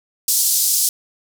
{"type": "band-pass noise", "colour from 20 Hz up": "white", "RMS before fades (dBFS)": -17, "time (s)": [0.28, 0.89], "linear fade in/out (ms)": 2, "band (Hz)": [4700, 14000], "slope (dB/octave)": 24, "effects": []}